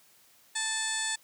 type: harmonic tone with a mistuned harmonic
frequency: 882 Hz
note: A5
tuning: 4 cents sharp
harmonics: 1 / 2 / 3 / 4 / 5 / 6 / 7 / 8 / 9 / 10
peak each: -41 / -34 / -44 / -37 / -39 / -46 / -46 / -40 / -35 / -39 dBFS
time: 0.55-1.16 s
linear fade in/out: 10 ms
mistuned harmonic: 3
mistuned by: -52 cents
effects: white hiss -61 dBFS RMS until 1.23 s + high-pass 80 Hz 12 dB/octave